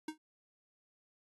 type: tone with exponential decay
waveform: square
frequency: 311.1 Hz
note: D#4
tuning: in tune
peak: -35 dBFS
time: 0.08-0.18 s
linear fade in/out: 5 ms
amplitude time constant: 20 ms
effects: noise-tail reverb RT60 0.1 s tail -26 dB re dry + AAC 32 kbps